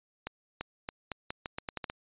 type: accelerating click train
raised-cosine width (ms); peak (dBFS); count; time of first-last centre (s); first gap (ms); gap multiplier
0.3; -19; 11; 0.27-1.899; 340; 0.82
effects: resampled to 8000 Hz